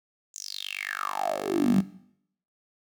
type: tone with high-pass filter sweep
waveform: 10% pulse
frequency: 49.22 Hz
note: G1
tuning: 8 cents sharp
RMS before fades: -28 dBFS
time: 0.34-1.81 s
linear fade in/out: 10 ms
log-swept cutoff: 7000 to 180 Hz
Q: 8.9
effects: noise-tail reverb RT60 0.7 s tail -17 dB re dry